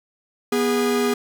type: tone pair together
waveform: 45% pulse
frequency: 244.1 / 410.6 Hz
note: B3 / G#4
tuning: -20 / -20 cents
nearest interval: major sixth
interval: 900 cents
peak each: -22 / -20 dBFS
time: 0.52-1.14 s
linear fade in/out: 5 ms
effects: none